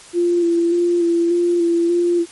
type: tone with vibrato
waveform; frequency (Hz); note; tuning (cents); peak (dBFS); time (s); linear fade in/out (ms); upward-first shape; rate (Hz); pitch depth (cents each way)
sine; 343.4; F4; -29; -13; 0.13-2.26; 50; square; 1.7; 21
effects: white hiss -41 dBFS RMS until 2.31 s + MP3 48 kbps